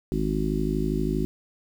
harmonic tone, 52.5 Hz, G#1, 19 cents sharp, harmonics 1 / 3 / 4 / 5 / 6 / 7, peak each -29 / -29 / -31 / -30 / -32 / -30 dBFS, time 0.12-1.25 s, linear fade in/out 0 ms, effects 8-bit

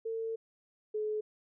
sine tone pair in turn, 450.4 / 427.2 Hz, A4 / G#4, +40 / +49 cents, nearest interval minor second, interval 91 cents, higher first, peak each -33 / -31 dBFS, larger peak second, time 0.05-0.36 / 0.94-1.21 s, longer first, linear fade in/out 10 ms, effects none

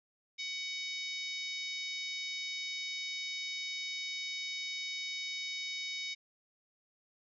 harmonic tone with a mistuned harmonic, 750 Hz, F#5, 23 cents sharp, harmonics 3 / 4 / 5 / 6 / 7 / 8 / 9, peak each -40 / -49 / -41 / -52 / -45 / -51 / -56 dBFS, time 0.38-6.15 s, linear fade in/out 20 ms, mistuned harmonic 7, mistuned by -37 cents, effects none

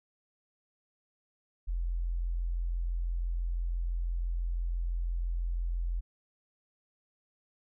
sine tone, 42.99 Hz, F1, 27 cents flat, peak -29 dBFS, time 1.67-6.01 s, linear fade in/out 20 ms, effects none

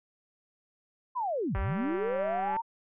sine linear two-way sweep, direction down then up, 1046.5 to 36.1 to 937 Hz, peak -28 dBFS, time 1.15-2.62 s, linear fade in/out 20 ms, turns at 1.58 s
click train, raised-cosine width 0.5 ms, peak -22 dBFS, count 198, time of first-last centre 1.55-2.565 s, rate 194 Hz
effects low-pass 2000 Hz 12 dB/octave

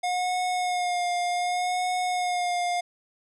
square tone with vibrato, 718 Hz, F5, 48 cents sharp, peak -25 dBFS, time 0.03-2.81 s, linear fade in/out 10 ms, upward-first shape sine, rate 0.66 Hz, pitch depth 27 cents each way, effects resampled to 24000 Hz

